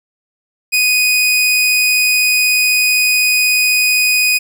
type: tone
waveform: sawtooth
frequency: 2489 Hz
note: D#7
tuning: in tune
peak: -7 dBFS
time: 0.72-4.39 s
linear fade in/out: 20 ms
effects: none